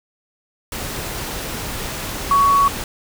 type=tone in noise; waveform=sine; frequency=1120 Hz; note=C#6; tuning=18 cents sharp; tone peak=-11 dBFS; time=2.31-2.68 s; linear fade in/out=2 ms; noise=pink; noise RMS=-27 dBFS; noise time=0.72-2.84 s; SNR=+13 dB; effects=none